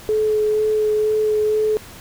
sine tone with vibrato, 428.4 Hz, A4, 46 cents flat, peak -15 dBFS, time 0.09-1.77 s, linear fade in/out 0 ms, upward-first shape sine, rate 2.1 Hz, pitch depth 11 cents each way, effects pink hiss -40 dBFS RMS until 2 s

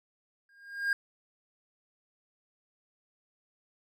triangle tone with exponential growth, 1616 Hz, G#6, 48 cents flat, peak -21 dBFS, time 0.49-0.93 s, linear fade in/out 2 ms, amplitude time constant 94 ms, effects none

